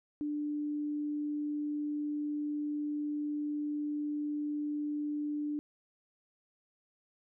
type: tone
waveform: sine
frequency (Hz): 296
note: D4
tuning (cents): +14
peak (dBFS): -32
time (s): 0.21-5.59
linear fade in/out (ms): 0
effects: none